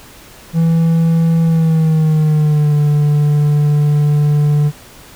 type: tone with pitch glide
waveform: triangle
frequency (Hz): 164.81 to 147.68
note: E3 to D3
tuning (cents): 0 to +10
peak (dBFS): -7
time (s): 0.53-4.72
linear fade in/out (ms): 50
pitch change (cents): -190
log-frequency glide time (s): 1.43-2.76
effects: pink hiss -39 dBFS RMS until 5.15 s